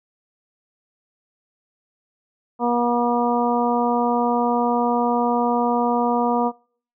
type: harmonic tone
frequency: 240 Hz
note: B3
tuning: 49 cents flat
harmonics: 1 / 2 / 3 / 4 / 5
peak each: -22 / -24 / -23 / -23 / -29 dBFS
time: 2.59-6.52 s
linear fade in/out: 50 ms
effects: noise-tail reverb RT60 0.5 s tail -25 dB re dry